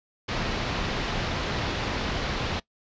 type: low-pass noise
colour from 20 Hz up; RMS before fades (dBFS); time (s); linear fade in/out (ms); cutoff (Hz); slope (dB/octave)
pink; -29; 0.28-2.6; 10; 4800; 24
effects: noise-tail reverb RT60 0.1 s tail -21 dB re dry + resampled to 16000 Hz